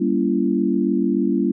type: chord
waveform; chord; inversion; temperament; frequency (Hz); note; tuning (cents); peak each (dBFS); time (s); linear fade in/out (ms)
sine; G diminished seventh; none; just; 196 / 235.2 / 282.2 / 338.7; G3 / Bb3 / Db4 / Fb4; 0 / +16 / +31 / +47; -22; 0-1.52; 10
effects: none